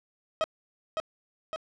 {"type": "tone with echo", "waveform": "30% pulse", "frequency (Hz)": 635, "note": "D#5", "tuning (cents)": 35, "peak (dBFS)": -21, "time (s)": [0.41, 0.44], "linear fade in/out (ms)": 0, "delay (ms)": 560, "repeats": 2, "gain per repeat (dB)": -4, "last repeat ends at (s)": 1.56, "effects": ["low-pass 4000 Hz 12 dB/octave"]}